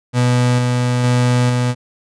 35% pulse tone with tremolo, 123.47 Hz, B2, in tune, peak -10 dBFS, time 0.13-1.75 s, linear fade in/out 50 ms, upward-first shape square, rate 1.1 Hz, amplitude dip 25%, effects resampled to 22050 Hz

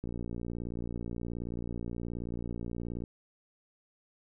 click train, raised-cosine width 3 ms, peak -25 dBFS, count 177, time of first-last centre 0.04-3.038 s, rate 58.7 Hz, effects none

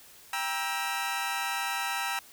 20% pulse chord, E diminished, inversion first, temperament just, 791.1 / 949.3 / 1318.5 Hz, G5 / Bb5 / E6, +16 / +31 / 0 cents, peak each -29 dBFS, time 0.33-2.19 s, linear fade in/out 2 ms, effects white hiss -53 dBFS RMS until 2.32 s

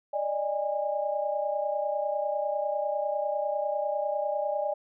sine tone cluster, 585 / 615 / 817 Hz, D5 / D#5 / G#5, -7 / -20 / -29 cents, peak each -30 / -31 / -32 dBFS, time 0.13-4.74 s, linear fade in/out 10 ms, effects none

